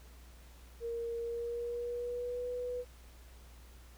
sine tone with pitch glide, 466.2 to 493.1 Hz, A#4 to B4, 0 to -3 cents, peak -35 dBFS, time 0.8-2.85 s, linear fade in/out 50 ms, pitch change +97 cents, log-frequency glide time 1.2-2.49 s, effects added 60 Hz sine -53 dBFS peak until 3.97 s + pink hiss -61 dBFS RMS until 3.97 s

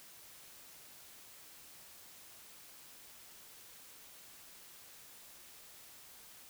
silence, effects white hiss -56 dBFS RMS until 6.49 s

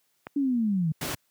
click, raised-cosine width 0.5 ms, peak -21 dBFS, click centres 0.269 s
sine linear sweep, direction down, 290 to 150.6 Hz, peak -22 dBFS, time 0.36-0.92 s, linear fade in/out 5 ms
pink noise, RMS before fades -31 dBFS, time 1.01-1.15 s, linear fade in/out 5 ms
effects white hiss -71 dBFS RMS until 1.3 s + high-pass 100 Hz 12 dB/octave

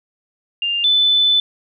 sine tone pair in turn, 2800 / 3507 Hz, F7 / A7, +4 / -6 cents, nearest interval major third, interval 390 cents, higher second, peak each -17 / -11 dBFS, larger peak second, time 0.62-0.84 / 0.84-1.4 s, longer second, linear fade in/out 2 ms, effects none

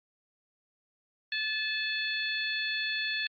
harmonic tone, 867 Hz, A5, 26 cents flat, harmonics 2 / 3 / 4 / 5, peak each -33 / -35 / -36 / -37 dBFS, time 1.32-3.27 s, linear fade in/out 2 ms, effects Opus 48 kbps

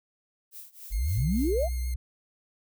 violet noise with tremolo, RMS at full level -42 dBFS, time 0.51-1.67 s, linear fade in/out 50 ms, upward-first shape triangle, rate 3.6 Hz, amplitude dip 95%
sine exponential sweep, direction up, 40.94 to 744 Hz, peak -24 dBFS, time 0.9-1.69 s, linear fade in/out 50 ms
5% pulse tone with vibrato, 2122 Hz, C7, 24 cents sharp, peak -34 dBFS, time 0.92-1.94 s, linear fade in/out 2 ms, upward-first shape triangle, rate 7.6 Hz, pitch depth 23 cents each way
sine tone, 61.74 Hz, B1, in tune, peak -27 dBFS, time 1.17-1.96 s, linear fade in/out 5 ms
effects none

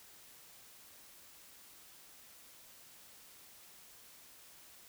silence, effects white hiss -58 dBFS RMS until 4.88 s

